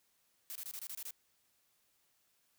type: noise bursts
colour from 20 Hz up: blue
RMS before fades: -44 dBFS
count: 8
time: 0.5-1.107 s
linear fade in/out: 0 ms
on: 54 ms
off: 25 ms
effects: white hiss -75 dBFS RMS until 2.58 s